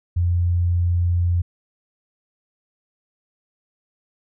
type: tone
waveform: sine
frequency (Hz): 87.31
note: F2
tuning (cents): 0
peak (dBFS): -16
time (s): 0.16-1.42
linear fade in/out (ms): 10
effects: none